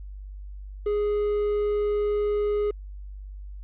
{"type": "tone with quantisation", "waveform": "triangle", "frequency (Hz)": 415.3, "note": "G#4", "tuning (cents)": 0, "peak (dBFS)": -20, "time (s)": [0.86, 2.71], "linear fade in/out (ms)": 5, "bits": 8, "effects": ["added 49 Hz sine -36 dBFS peak until 3.63 s", "resampled to 8000 Hz"]}